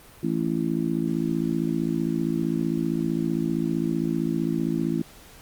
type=harmonic tone; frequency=55.4 Hz; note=A1; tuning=13 cents sharp; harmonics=3 / 4 / 5 / 6; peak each=-28 / -28 / -28 / -28 dBFS; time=0.23-5.02 s; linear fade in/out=5 ms; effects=pink hiss -49 dBFS RMS until 5.41 s + Opus 32 kbps